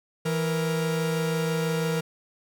45% pulse tone pair together, 164.81 / 468.4 Hz, E3 / A#4, 0 / +8 cents, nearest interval octave + tritone, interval 1808 cents, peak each -26 / -28 dBFS, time 0.25-2.01 s, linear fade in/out 10 ms, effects none

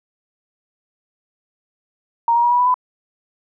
sine tone with pitch steps, 932.3 / 945.9 / 959.6 / 973.6 / 987.7 / 1002.1 Hz, A#5 / A#5 / A#5 / B5 / B5 / B5, 0 / +25 / +50 / -25 / 0 / +25 cents, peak -12 dBFS, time 2.28-2.742 s, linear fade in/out 2 ms, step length 77 ms, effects none

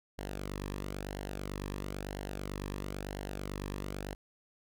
sawtooth tone with flanger, 49 Hz, G1, in tune, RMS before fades -40 dBFS, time 0.18-4.15 s, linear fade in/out 10 ms, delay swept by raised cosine 0.82 to 1.4 ms, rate 1 Hz, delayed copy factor -0.6, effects none

